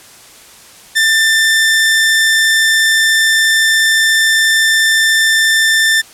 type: tone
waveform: sawtooth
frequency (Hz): 1783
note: A6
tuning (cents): +22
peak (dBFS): -5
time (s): 0.95-6.02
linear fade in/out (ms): 20
effects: white hiss -39 dBFS RMS until 6.13 s + low-pass 11000 Hz 12 dB/octave